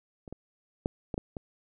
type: clicks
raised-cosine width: 2 ms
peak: -30 / -26 / -14 / -19 / -17 / -23 dBFS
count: 6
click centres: 0.278 / 0.326 / 0.859 / 1.142 / 1.179 / 1.368 s
effects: none